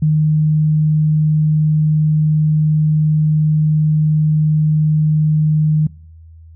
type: tone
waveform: sine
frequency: 153.8 Hz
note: D#3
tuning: 20 cents flat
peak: -10 dBFS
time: 0.02-5.87 s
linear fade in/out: 5 ms
effects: noise-tail reverb RT60 0.6 s tail -25 dB re dry + added 81 Hz sine -37 dBFS peak until 6.55 s